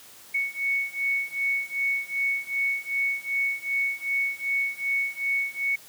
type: beating tone pair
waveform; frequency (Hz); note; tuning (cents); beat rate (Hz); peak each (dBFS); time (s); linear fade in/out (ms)
sine; 2217 / 2219.6; C#7 / C#7; 0 / +2; 2.6; -28 / -27; 0.34-5.76; 10
effects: white hiss -49 dBFS RMS until 5.88 s + high-pass 80 Hz 12 dB/octave